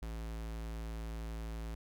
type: tone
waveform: square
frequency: 55.5 Hz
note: A1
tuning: 16 cents sharp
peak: -40 dBFS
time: 0.02-1.75 s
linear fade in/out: 5 ms
effects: none